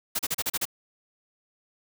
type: noise bursts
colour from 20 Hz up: white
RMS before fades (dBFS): -27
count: 7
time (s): 0.15-0.654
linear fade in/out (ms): 10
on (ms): 42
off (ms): 35
effects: none